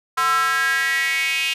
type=tone with high-pass filter sweep; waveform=square; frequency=148 Hz; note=D3; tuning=14 cents sharp; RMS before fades=-20 dBFS; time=0.17-1.54 s; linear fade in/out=10 ms; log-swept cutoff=1200 to 2700 Hz; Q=6.1; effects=resampled to 32000 Hz